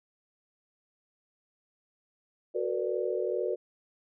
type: chord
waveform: sine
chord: B minor seventh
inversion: second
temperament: equal with one note detuned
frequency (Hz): 370 / 451.6 / 493.9 / 587.3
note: F#4 / A4 / B4 / D5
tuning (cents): 0 / +45 / 0 / 0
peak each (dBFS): -32 / -34 / -33 / -35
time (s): 2.54-3.56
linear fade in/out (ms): 20
effects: none